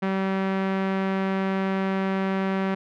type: tone with low-pass filter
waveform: sawtooth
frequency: 192.1 Hz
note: G3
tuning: 35 cents flat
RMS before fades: -25 dBFS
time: 0.02-2.75 s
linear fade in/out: 10 ms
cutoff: 2100 Hz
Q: 1.1
effects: none